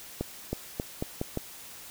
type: accelerating click train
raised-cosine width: 2 ms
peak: -16 dBFS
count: 6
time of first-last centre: 0.21-1.374 s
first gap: 320 ms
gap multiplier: 0.84
effects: white hiss -46 dBFS RMS until 1.9 s